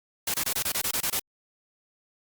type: noise bursts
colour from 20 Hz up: white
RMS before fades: -27 dBFS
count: 10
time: 0.27-1.196 s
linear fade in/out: 5 ms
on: 71 ms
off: 24 ms
effects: Opus 48 kbps